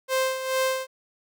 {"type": "tone with tremolo", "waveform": "sawtooth", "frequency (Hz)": 523.3, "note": "C5", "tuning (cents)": 0, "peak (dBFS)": -17, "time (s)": [0.08, 0.87], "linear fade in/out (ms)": 50, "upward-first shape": "sine", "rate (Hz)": 2.3, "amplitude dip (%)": 65, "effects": []}